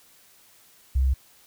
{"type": "tone", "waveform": "sine", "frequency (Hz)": 65.7, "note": "C2", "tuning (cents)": 8, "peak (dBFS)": -18, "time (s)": [0.95, 1.14], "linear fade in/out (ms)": 10, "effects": ["white hiss -56 dBFS RMS until 1.46 s"]}